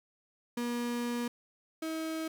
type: tone pair in turn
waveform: 35% pulse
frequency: 239.7 / 320 Hz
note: A#3 / D#4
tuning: +48 / +49 cents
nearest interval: perfect fourth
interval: 501 cents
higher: second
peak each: -30 / -32 dBFS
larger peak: first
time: 0.57-1.28 / 1.82-2.28 s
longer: first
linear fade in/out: 5 ms
effects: none